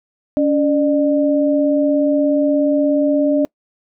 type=tone pair together; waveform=sine; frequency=283.2 / 600 Hz; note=C#4 / D5; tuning=+37 / +37 cents; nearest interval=octave + minor second; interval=1300 cents; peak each=-14 / -16 dBFS; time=0.37-3.45 s; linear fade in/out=0 ms; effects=noise-tail reverb RT60 0.1 s tail -26 dB re dry